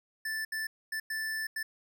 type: tone bursts at uneven times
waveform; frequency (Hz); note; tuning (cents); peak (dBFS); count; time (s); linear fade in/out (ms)
square; 1760; A6; 0; -33; 5; 0.25-0.45 / 0.52-0.67 / 0.92-1 / 1.1-1.47 / 1.56-1.63; 5
effects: none